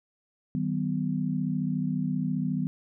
sine tone cluster, 156.3 / 190.9 / 249.8 Hz, D#3 / G3 / B3, +8 / -46 / +20 cents, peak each -30 dBFS, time 0.55-2.67 s, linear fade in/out 0 ms, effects none

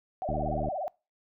sine tone with vibrato, 671 Hz, E5, 31 cents sharp, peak -30 dBFS, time 0.22-0.88 s, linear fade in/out 0 ms, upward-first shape sine, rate 17 Hz, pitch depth 250 cents each way
click train, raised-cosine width 3 ms, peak -22 dBFS, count 31, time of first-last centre 0.29-0.685 s, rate 76 Hz
effects noise-tail reverb RT60 0.3 s tail -25 dB re dry

